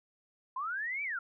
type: linear two-way sweep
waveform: sine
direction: up then down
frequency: 996 to 2349 to 1339 Hz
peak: -33 dBFS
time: 0.56-1.19 s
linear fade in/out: 5 ms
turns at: 1.03 s
effects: none